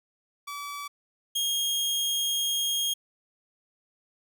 sawtooth tone pair in turn, 1149 / 3250 Hz, D6 / G#7, -38 / -38 cents, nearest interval octave + tritone, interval 1800 cents, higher second, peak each -31 / -22 dBFS, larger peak second, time 0.47-0.88 / 1.35-2.94 s, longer second, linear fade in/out 10 ms, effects none

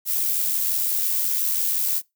violet noise with amplitude modulation, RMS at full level -21 dBFS, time 0.05-2.02 s, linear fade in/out 50 ms, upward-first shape sine, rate 85.7 Hz, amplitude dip 40%, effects noise-tail reverb RT60 0.2 s tail -23 dB re dry

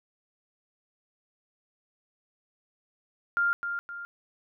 sine tone with echo, 1399 Hz, F6, 3 cents sharp, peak -22 dBFS, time 3.37-3.53 s, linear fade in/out 0 ms, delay 260 ms, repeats 2, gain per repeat -7 dB, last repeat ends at 4.05 s, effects none

